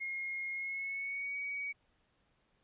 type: tone with pitch glide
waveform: sine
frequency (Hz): 2147 to 2258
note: C7 to C#7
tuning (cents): +44 to +31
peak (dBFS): -36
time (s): 0-1.73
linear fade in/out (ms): 20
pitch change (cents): +87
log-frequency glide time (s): 0.52-1.36
effects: pink hiss -74 dBFS RMS until 2.63 s + resampled to 8000 Hz